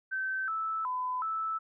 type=tone with pitch steps; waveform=sine; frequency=1543 / 1313 / 1007 / 1313 Hz; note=G6 / E6 / B5 / E6; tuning=-28 / -7 / +33 / -7 cents; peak=-30 dBFS; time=0.11-1.59 s; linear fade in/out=20 ms; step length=370 ms; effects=none